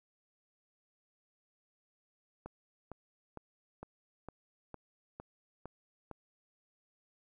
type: click train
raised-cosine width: 1 ms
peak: -30 dBFS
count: 9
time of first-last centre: 2.46-6.113 s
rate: 2.19 Hz
effects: 12-bit